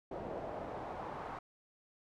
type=noise with band-pass filter sweep; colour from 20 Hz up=brown; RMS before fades=-43 dBFS; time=0.11-1.39 s; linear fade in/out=5 ms; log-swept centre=570 to 1000 Hz; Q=1.9; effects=none